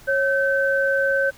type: tone pair together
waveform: sine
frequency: 548 / 1538.4 Hz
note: C#5 / G6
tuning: -20 / -33 cents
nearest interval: octave + tritone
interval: 1787 cents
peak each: -20 dBFS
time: 0.07-1.31 s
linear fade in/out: 20 ms
effects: pink hiss -48 dBFS RMS until 1.37 s